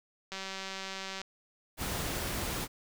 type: click train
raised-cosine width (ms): 0.2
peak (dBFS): -22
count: 173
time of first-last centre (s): 0.32-1.216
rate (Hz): 192
type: noise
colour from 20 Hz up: pink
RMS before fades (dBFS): -35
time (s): 1.77-2.68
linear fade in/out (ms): 50
effects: none